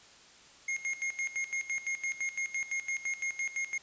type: tone with tremolo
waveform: square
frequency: 2144 Hz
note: C7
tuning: 42 cents sharp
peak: -31 dBFS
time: 0.68-3.78 s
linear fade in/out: 5 ms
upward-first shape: square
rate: 5.9 Hz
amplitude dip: 80%
effects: white hiss -56 dBFS RMS until 3.82 s + resampled to 16000 Hz